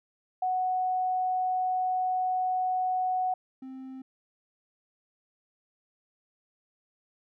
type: tone pair in turn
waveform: sine / triangle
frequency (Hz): 740 / 262.4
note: F#5 / C4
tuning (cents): 0 / +5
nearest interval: octave + tritone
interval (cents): 1795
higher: first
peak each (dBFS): -25 / -37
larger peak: first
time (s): 0.42-3.34 / 3.62-4.02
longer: first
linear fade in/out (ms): 5
effects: none